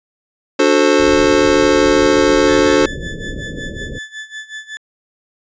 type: chord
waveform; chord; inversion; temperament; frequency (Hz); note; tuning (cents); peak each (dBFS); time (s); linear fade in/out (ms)
square; D dominant seventh; none; just; 293.7 / 367.1 / 440.5 / 528.6; D4 / F#4 / A4 / C5; 0 / -14 / +2 / +18; -16; 0.59-2.86; 5
type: low-pass noise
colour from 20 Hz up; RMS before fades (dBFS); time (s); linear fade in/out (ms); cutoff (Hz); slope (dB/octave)
pink; -27; 0.99-3.99; 10; 580; 96
type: tone with tremolo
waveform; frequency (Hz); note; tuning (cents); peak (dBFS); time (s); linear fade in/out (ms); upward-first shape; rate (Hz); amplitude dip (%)
35% pulse; 1738; A6; -22; -23; 2.48-4.77; 0; sine; 5.4; 85
effects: resampled to 16000 Hz